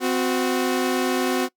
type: tone pair together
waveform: sawtooth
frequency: 257.3 / 366.5 Hz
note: C4 / F#4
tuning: -29 / -16 cents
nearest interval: tritone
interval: 613 cents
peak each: -19 dBFS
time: 0-1.49 s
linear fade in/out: 50 ms
effects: noise-tail reverb RT60 0.1 s tail -22 dB re dry